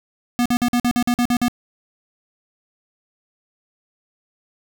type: tone bursts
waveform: square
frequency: 242.6 Hz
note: B3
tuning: 31 cents flat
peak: -16 dBFS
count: 10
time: 0.39-1.482 s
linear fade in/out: 0 ms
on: 66 ms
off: 48 ms
effects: none